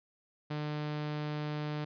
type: tone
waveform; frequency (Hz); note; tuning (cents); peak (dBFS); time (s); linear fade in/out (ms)
sawtooth; 150; D3; +37; -30; 0.5-1.85; 10
effects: resampled to 11025 Hz